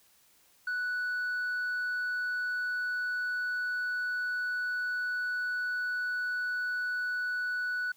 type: tone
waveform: sine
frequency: 1480 Hz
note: F#6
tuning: in tune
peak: -27 dBFS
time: 0.67-7.92 s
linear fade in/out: 5 ms
effects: tanh soft clip ceiling -29 dBFS + white hiss -64 dBFS RMS until 7.96 s